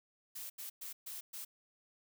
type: noise bursts at uneven times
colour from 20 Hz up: blue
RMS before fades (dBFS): -45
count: 5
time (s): 0.35-0.5 / 0.58-0.7 / 0.81-0.93 / 1.06-1.21 / 1.33-1.45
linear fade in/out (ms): 10
effects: none